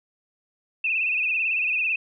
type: tone with vibrato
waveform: sine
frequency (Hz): 2574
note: E7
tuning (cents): -42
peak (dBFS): -21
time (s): 0.84-1.96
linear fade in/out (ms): 5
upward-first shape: sine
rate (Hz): 18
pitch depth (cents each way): 88
effects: none